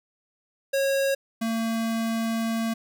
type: tone pair in turn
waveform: square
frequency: 547 / 226.5 Hz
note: C#5 / A#3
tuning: -23 / -50 cents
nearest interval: octave + minor third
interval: 1527 cents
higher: first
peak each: -22 / -25 dBFS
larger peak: first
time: 0.73-1.15 / 1.41-2.74 s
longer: second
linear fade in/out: 10 ms
effects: none